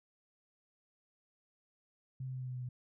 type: tone with pitch steps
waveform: sine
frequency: 130.81 / 129.76 / 128.71 / 127.67 / 126.65 / 125.63 / 124.61 Hz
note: C3 / C3 / C3 / C3 / B2 / B2 / B2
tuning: 0 / -14 / -28 / -42 / +44 / +30 / +16 cents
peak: -38 dBFS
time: 2.2-2.69 s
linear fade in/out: 5 ms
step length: 70 ms
effects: none